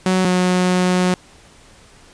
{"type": "tone pair in turn", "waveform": "sawtooth", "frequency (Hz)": [185.8, 181.87], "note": ["F#3", "F#3"], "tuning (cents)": [7, -30], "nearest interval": "unison", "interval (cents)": 37, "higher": "first", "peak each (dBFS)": -10, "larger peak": "neither", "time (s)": [[0.06, 0.25], [0.25, 1.14]], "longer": "second", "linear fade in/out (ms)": 2, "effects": ["pink hiss -47 dBFS RMS until 2.13 s", "resampled to 22050 Hz"]}